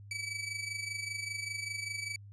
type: tone with amplitude modulation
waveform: sawtooth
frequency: 2294 Hz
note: D7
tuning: 41 cents flat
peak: -30 dBFS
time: 0.11-2.16 s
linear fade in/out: 2 ms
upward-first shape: sine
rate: 25.1 Hz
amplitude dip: 65%
effects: added 101 Hz sine -48 dBFS peak until 2.32 s + resampled to 24000 Hz